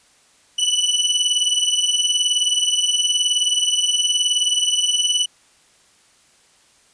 sawtooth beating tone pair, 2960 / 2979 Hz, F#7 / F#7, 0 / +11 cents, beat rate 19 Hz, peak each -16 dBFS, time 0.58-5.26 s, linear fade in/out 10 ms, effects white hiss -55 dBFS RMS until 6.93 s + resampled to 22050 Hz

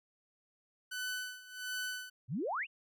sawtooth tone with tremolo, 1501 Hz, F#6, 24 cents sharp, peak -32 dBFS, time 0.91-2.1 s, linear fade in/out 10 ms, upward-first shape sine, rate 1.4 Hz, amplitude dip 85%
sine exponential sweep, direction up, 105.9 to 2988 Hz, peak -33 dBFS, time 2.28-2.67 s, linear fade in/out 50 ms
effects none

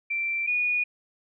sine tone pair in turn, 2349 / 2455 Hz, D7 / D#7, 0 / -24 cents, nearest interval minor second, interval 76 cents, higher second, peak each -25 / -22 dBFS, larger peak second, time 0.1-0.47 / 0.47-0.84 s, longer neither, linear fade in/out 10 ms, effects none

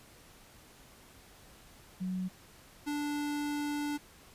sine / square tone pair in turn, 185 / 292.8 Hz, F#3 / D4, 0 / -5 cents, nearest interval minor sixth, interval 795 cents, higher second, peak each -32 / -33 dBFS, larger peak first, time 2-2.29 / 2.86-3.98 s, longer second, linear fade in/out 20 ms, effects pink hiss -57 dBFS RMS until 4.34 s + resampled to 32000 Hz

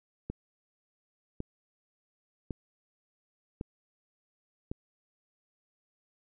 click train, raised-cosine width 3 ms, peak -22 dBFS, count 5, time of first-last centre 0.3-4.715 s, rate 0.906 Hz, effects none

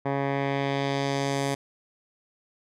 10% pulse tone with low-pass filter sweep, 138.8 Hz, C#3, 3 cents sharp, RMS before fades -27 dBFS, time 0.05-1.55 s, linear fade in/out 10 ms, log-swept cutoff 1400 to 9700 Hz, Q 1.2, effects none

